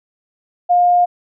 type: tone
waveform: sine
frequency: 709 Hz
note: F5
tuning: 26 cents sharp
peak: -9 dBFS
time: 0.69-1.06 s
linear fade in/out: 20 ms
effects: none